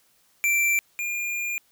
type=tone pair in turn; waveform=square; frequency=2349 / 2411 Hz; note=D7 / D7; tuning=0 / +45 cents; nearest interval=unison; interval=45 cents; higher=second; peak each=-20 / -27 dBFS; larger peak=first; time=0.44-0.79 / 0.99-1.58 s; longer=second; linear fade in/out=0 ms; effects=white hiss -63 dBFS RMS until 1.71 s